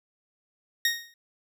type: tone with exponential decay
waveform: 20% pulse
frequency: 1864.7 Hz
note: A#6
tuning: in tune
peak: -14 dBFS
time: 0.85-1.14 s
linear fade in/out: 2 ms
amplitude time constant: 63 ms
effects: none